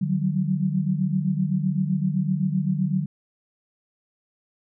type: tone cluster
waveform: sine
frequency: 150.1 / 183.9 / 191.7 Hz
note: D3 / F#3 / G3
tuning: +38 / -10 / -38 cents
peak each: -25 dBFS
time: 0.01-3.06 s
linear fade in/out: 10 ms
effects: none